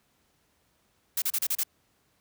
blue noise bursts, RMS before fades -27 dBFS, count 6, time 1.17-1.635 s, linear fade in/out 5 ms, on 50 ms, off 33 ms, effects pink hiss -69 dBFS RMS until 2.2 s + high-pass 60 Hz 12 dB/octave

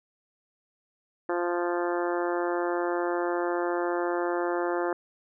harmonic tone, 174.61 Hz, F3, in tune, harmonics 2 / 3 / 4 / 5 / 6 / 7 / 8 / 9 / 10, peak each -28 / -32 / -34 / -36 / -38 / -39 / -40 / -41 / -42 dBFS, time 1.29-4.93 s, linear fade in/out 2 ms, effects none

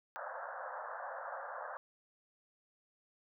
pink band-pass noise, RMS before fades -44 dBFS, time 0.16-1.77 s, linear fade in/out 0 ms, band 520 to 1700 Hz, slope 96 dB/octave, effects none

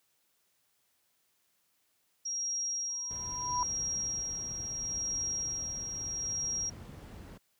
sine tone with tremolo, 5630 Hz, F8, 13 cents sharp, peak -31 dBFS, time 2.25-6.7 s, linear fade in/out 10 ms, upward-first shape sine, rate 0.76 Hz, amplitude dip 45%
sine tone with exponential growth, 987.8 Hz, B5, in tune, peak -27 dBFS, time 2.89-3.63 s, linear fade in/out 1 ms, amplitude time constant 160 ms
brown noise, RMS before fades -43 dBFS, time 3.1-7.38 s, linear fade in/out 10 ms
effects white hiss -74 dBFS RMS until 7.59 s + high-pass 60 Hz 12 dB/octave

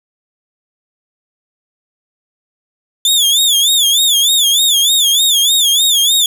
sawtooth tone with vibrato, 3474 Hz, A7, 23 cents flat, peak -6 dBFS, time 3.05-6.26 s, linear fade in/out 2 ms, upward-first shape sine, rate 3.3 Hz, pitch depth 140 cents each way, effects none

